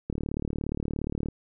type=click train; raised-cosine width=3 ms; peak=-17 dBFS; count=45; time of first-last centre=0.1-1.286 s; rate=37.1 Hz; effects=none